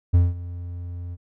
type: tone with ADSR envelope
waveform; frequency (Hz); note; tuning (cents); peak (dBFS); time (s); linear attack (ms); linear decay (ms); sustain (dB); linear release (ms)
triangle; 87.6; F2; +6; -9; 0.13-1.17; 17; 190; -19; 37
effects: none